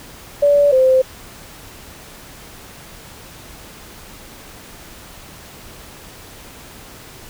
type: tone pair in turn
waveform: sine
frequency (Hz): 576 / 520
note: D5 / C5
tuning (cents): -34 / -11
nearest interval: major second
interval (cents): 177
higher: first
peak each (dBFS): -9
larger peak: neither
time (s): 0.42-0.72 / 0.72-1.02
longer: neither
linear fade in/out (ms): 10
effects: pink hiss -39 dBFS RMS until 7.29 s